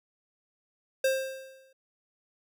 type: tone with exponential decay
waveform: square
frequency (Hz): 530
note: C5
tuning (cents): +22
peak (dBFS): -22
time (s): 1.04-1.73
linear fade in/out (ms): 5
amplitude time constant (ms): 150
effects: none